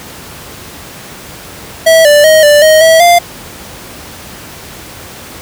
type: tone with pitch steps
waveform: square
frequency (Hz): 651 / 588 / 628 / 589 / 626 / 649 / 696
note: E5 / D5 / D#5 / D5 / D#5 / E5 / F5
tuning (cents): -22 / +2 / +16 / +5 / +10 / -27 / -6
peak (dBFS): -3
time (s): 1.86-3.19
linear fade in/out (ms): 10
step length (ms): 190
effects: pink hiss -29 dBFS RMS until 5.41 s + high-pass 60 Hz 12 dB/octave